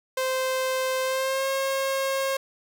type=tone with pitch glide; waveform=sawtooth; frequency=520 to 539.6 Hz; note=C5 to C#5; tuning=-11 to -47 cents; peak=-20 dBFS; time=0.17-2.37 s; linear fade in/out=5 ms; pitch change=+64 cents; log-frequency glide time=1.03-1.48 s; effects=none